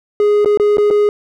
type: tone with dropouts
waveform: triangle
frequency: 415.3 Hz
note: G#4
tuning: in tune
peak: -7 dBFS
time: 0.2-1.09 s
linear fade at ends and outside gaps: 1 ms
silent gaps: 0.447-0.458 / 0.574-0.598 / 0.771-0.782 / 0.903-0.909 s
effects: none